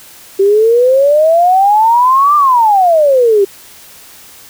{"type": "exponential two-way sweep", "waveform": "sine", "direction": "up then down", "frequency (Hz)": [384.8, 1200, 384.8], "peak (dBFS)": -5, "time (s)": [0.39, 3.45], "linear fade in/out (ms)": 10, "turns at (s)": 2.36, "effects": ["white hiss -37 dBFS RMS until 4.49 s"]}